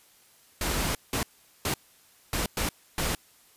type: noise bursts at uneven times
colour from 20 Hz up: pink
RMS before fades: -28 dBFS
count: 6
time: 0.61-0.95 / 1.13-1.23 / 1.65-1.74 / 2.33-2.46 / 2.57-2.69 / 2.98-3.15 s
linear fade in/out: 2 ms
effects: white hiss -59 dBFS RMS until 3.56 s + resampled to 32000 Hz